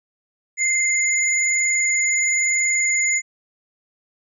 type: tone pair together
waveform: sine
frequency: 2093 / 6907 Hz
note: C7 / A8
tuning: 0 / -33 cents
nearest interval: octave + major sixth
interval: 2067 cents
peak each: -19 / -20 dBFS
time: 0.57-3.22 s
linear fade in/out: 50 ms
effects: none